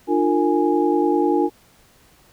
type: tone cluster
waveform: sine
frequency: 299.9 / 350.2 / 458.4 / 831 Hz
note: D4 / F4 / A#4 / G#5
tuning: +36 / +5 / -29 / +1 cents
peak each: -20 / -19 / -23 / -23 dBFS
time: 0.07-1.5 s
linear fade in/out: 50 ms
effects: pink hiss -54 dBFS RMS until 2.32 s